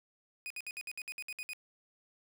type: tone bursts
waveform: 40% pulse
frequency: 2489 Hz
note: D#7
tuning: in tune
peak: -38 dBFS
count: 11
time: 0.46-1.533 s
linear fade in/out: 0 ms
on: 43 ms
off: 60 ms
effects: none